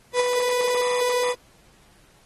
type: tone with ADSR envelope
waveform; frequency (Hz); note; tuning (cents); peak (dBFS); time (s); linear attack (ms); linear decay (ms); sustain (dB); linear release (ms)
35% pulse; 493.9; B4; 0; -14; 0.13-1.35; 69; 20; -5; 43
effects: pink hiss -57 dBFS RMS until 2.25 s + AAC 32 kbps